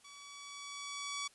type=tone with level ramp; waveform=10% pulse; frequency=1138 Hz; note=C#6; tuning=45 cents sharp; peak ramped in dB=-44 to -28 dBFS; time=0.04-1.28 s; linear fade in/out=10 ms; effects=white hiss -65 dBFS RMS until 1.34 s + resampled to 24000 Hz